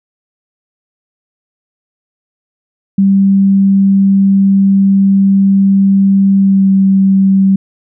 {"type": "tone with pitch glide", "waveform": "sine", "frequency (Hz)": [195.6, 193.35], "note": ["G3", "G3"], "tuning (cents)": [-4, -24], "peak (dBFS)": -5, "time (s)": [2.98, 7.56], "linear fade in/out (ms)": 5, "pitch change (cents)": -20, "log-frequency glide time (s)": [6.38, 6.68], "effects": []}